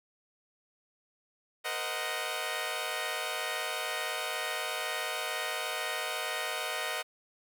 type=chord; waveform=10% pulse; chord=C half-diminished seventh; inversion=third; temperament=equal with one note detuned; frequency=466.2 / 514.6 / 622.3 / 740 Hz; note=Bb4 / C5 / Eb5 / Gb5; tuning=0 / -29 / 0 / 0 cents; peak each=-32 / -32 / -28 / -29 dBFS; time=1.64-7.03 s; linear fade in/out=20 ms; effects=none